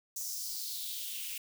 blue noise with high-pass filter sweep, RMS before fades -39 dBFS, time 0.16-1.38 s, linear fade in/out 5 ms, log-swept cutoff 6300 to 2500 Hz, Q 3.4, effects none

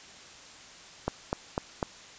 click train, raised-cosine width 1 ms, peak -13 dBFS, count 4, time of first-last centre 1.08-1.828 s, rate 4.01 Hz, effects white hiss -49 dBFS RMS until 2.18 s + resampled to 16000 Hz

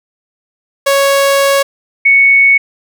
sawtooth / sine tone pair in turn, 554.4 / 2218 Hz, C#5 / C#7, 0 / 0 cents, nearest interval 2 octaves, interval 2400 cents, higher second, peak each -4 dBFS, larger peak neither, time 0.86-1.63 / 2.05-2.58 s, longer first, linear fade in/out 10 ms, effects none

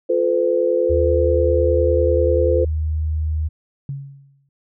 sine chord, F major, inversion none, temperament equal with one note detuned, 349.2 / 440 / 510.1 Hz, F4 / A4 / C5, 0 / 0 / -44 cents, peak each -21 / -21 / -17 dBFS, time 0.09-2.65 s, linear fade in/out 10 ms
sine tone, 77.78 Hz, D#2, in tune, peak -18 dBFS, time 0.89-3.49 s, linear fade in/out 20 ms
sine tone with exponential decay, 138.7 Hz, C#3, 1 cent sharp, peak -22 dBFS, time 3.89-4.49 s, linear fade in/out 2 ms, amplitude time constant 130 ms
effects none

